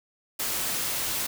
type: noise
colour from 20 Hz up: white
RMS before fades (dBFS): -29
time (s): 0.39-1.27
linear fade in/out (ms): 10
effects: none